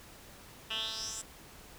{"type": "tone with band-pass filter sweep", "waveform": "10% pulse", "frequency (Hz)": 221, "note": "A3", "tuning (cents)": 8, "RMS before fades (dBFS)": -38, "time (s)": [0.7, 1.22], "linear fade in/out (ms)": 10, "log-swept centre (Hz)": [2700, 8000], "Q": 5.2, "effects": ["pink hiss -53 dBFS RMS until 1.78 s"]}